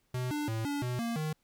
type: tone with pitch steps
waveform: square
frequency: 126 / 296.5 / 111.7 / 286.6 / 124 / 232.7 / 155 Hz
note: B2 / D4 / A2 / D4 / B2 / A#3 / D#3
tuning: +35 / +17 / +27 / -42 / +7 / -3 / -6 cents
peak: -32 dBFS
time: 0.14-1.33 s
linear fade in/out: 5 ms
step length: 170 ms
effects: pink hiss -74 dBFS RMS until 1.43 s